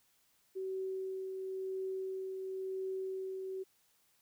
sine tone with tremolo, 379.7 Hz, F#4, 45 cents sharp, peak -35 dBFS, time 0.55-3.64 s, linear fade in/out 20 ms, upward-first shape triangle, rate 0.96 Hz, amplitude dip 35%, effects white hiss -72 dBFS RMS until 4.21 s

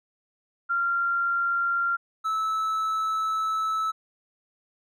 sine / triangle tone pair in turn, 1384 / 1306.3 Hz, F6 / E6, -16 / -16 cents, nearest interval minor second, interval 100 cents, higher first, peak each -22 dBFS, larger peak neither, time 0.69-1.97 / 2.24-3.92 s, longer second, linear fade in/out 20 ms, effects none

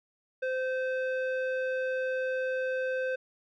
square tone with low-pass filter, 517 Hz, C5, 21 cents flat, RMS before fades -31 dBFS, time 0.42-3.16 s, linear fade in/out 10 ms, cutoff 1900 Hz, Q 1.5, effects none

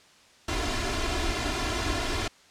pink noise with comb filter, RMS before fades -28 dBFS, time 0.48-2.28 s, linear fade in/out 5 ms, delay 2.9 ms, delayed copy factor +0.95, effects white hiss -56 dBFS RMS until 2.5 s + low-pass 6000 Hz 12 dB/octave

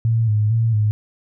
sine tone with vibrato, 110 Hz, A2, in tune, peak -14 dBFS, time 0.05-0.91 s, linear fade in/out 0 ms, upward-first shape square, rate 2.2 Hz, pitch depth 61 cents each way, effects none

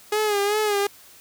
sawtooth tone with vibrato, 415.3 Hz, G#4, in tune, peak -16 dBFS, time 0.12-0.87 s, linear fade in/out 5 ms, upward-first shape sine, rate 2.6 Hz, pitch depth 62 cents each way, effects white hiss -49 dBFS RMS until 1.2 s

